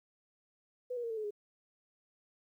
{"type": "tone with pitch steps", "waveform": "sine", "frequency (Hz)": [498.4, 480.3, 462.9, 446.1, 429.9, 414.3], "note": ["B4", "B4", "A#4", "A4", "A4", "G#4"], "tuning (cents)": [16, -48, -12, 24, -40, -4], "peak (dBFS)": -35, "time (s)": [0.9, 1.308], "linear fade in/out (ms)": 10, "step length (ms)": 68, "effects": ["12-bit"]}